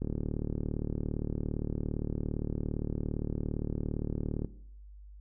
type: click train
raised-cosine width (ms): 3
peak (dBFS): -20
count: 167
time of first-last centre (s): 0.02-4.447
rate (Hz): 37.5
effects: noise-tail reverb RT60 0.6 s tail -17 dB re dry + added 50 Hz sine -47 dBFS peak until 5.2 s